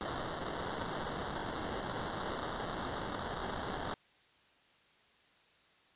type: noise with sample-and-hold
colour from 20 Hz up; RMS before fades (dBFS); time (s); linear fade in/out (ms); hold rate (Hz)
violet; -39; 0.01-3.94; 0; 2450
effects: white hiss -66 dBFS RMS until 5.95 s + resampled to 8000 Hz